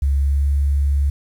sine tone with pitch glide, 69.3 to 70.59 Hz, C#2 to C#2, 0 to +32 cents, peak -14 dBFS, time 0.02-1.1 s, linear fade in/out 5 ms, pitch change +32 cents, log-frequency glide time 0.15-0.46 s, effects 8-bit

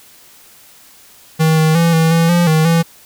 square tone with pitch steps, 159.1 / 157.8 / 167.7 / 162.1 / 166.1 / 173.5 / 157.7 / 166.5 Hz, D#3 / D#3 / E3 / E3 / E3 / F3 / D#3 / E3, +39 / +25 / +30 / -29 / +13 / -11 / +24 / +18 cents, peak -10 dBFS, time 1.39-2.83 s, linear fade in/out 20 ms, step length 180 ms, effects white hiss -44 dBFS RMS until 3.05 s

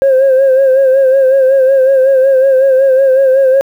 sine tone with vibrato, 532 Hz, C5, 29 cents sharp, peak -3 dBFS, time 0.02-3.61 s, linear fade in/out 0 ms, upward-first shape sine, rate 5.4 Hz, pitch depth 53 cents each way, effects tanh soft clip ceiling -3 dBFS + 7-bit

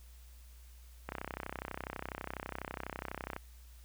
click train, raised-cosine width 0.5 ms, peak -23 dBFS, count 74, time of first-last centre 1.09-3.364 s, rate 32.1 Hz, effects added 60 Hz sine -52 dBFS peak until 3.84 s + white hiss -64 dBFS RMS until 3.84 s

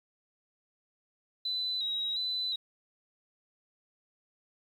sine tone with vibrato, 3915 Hz, B7, 16 cents flat, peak -30 dBFS, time 1.45-2.56 s, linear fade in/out 5 ms, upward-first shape square, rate 1.4 Hz, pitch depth 39 cents each way, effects 10-bit

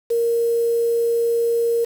sine tone with quantisation, 466.2 Hz, A#4, in tune, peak -16 dBFS, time 0.1-1.85 s, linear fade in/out 10 ms, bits 6, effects none

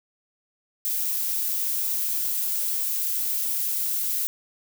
violet noise, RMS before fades -26 dBFS, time 0.85-4.27 s, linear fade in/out 0 ms, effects none

